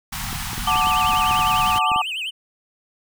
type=band-stop noise; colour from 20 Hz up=pink; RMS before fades=-28 dBFS; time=0.12-1.79 s; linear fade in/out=10 ms; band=240 to 730 Hz; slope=96 dB/octave
type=clicks; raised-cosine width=3 ms; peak=-21 dBFS; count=11; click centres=0.329 / 0.532 / 0.58 / 0.757 / 0.87 / 1.134 / 1.311 / 1.393 / 1.76 / 1.917 / 1.961 s
type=tone with vibrato; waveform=triangle; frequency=2794 Hz; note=F7; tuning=in tune; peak=-23 dBFS; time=0.66-2.31 s; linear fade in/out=20 ms; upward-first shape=sine; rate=10 Hz; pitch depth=200 cents each way
type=chord; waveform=sine; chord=D major; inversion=first; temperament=equal; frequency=740 / 880 / 1174.7 Hz; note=F#5 / A5 / D6; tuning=0 / 0 / 0 cents; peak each=-24 / -22 / -19 dBFS; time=0.67-2.02 s; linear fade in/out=5 ms
effects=none